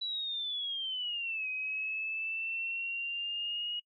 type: linear two-way sweep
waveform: sine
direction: down then up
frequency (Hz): 3951 to 2517 to 2893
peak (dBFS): -33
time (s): 0.01-3.8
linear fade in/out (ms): 10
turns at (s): 1.48
effects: noise-tail reverb RT60 0.1 s tail -25 dB re dry